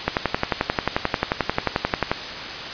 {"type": "click train", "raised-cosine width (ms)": 0.5, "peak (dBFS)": -3, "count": 24, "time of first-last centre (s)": [0.08, 2.115], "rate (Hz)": 11.3, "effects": ["white hiss -30 dBFS RMS until 2.73 s", "resampled to 11025 Hz"]}